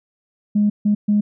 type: tone bursts at uneven times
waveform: sine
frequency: 207.7 Hz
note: G#3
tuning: in tune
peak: -12 dBFS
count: 3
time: 0.55-0.7 / 0.85-0.95 / 1.08-1.21 s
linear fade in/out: 10 ms
effects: tanh soft clip ceiling -8 dBFS